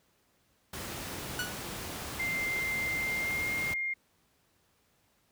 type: noise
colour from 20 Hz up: pink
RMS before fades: -39 dBFS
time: 0.73-3.74 s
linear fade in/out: 5 ms
type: tone with exponential decay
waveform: sawtooth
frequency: 1470 Hz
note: F#6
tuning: 12 cents flat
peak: -25 dBFS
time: 1.39-1.63 s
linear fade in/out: 2 ms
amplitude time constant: 51 ms
type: tone with pitch glide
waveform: sine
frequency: 2093 to 2121 Hz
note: C7 to C7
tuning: 0 to +23 cents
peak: -30 dBFS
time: 2.19-3.94 s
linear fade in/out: 10 ms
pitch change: +23 cents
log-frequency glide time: 2.99-3.44 s
effects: pink hiss -70 dBFS RMS until 5.31 s + high-pass 60 Hz 12 dB/octave